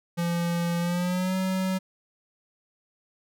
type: tone with pitch glide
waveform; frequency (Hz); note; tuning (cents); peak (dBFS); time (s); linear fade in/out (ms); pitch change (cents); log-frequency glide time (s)
square; 171.3 to 187.89; F3 to F#3; -33 to +27; -25; 0.17-1.79; 20; +160; 0.79-1.36
effects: none